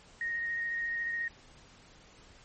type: tone with vibrato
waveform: sine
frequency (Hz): 1864.7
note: A#6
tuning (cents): 0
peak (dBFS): -31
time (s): 0.21-1.28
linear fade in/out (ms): 2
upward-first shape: sine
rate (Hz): 14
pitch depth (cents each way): 11
effects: pink hiss -57 dBFS RMS until 2.44 s + MP3 32 kbps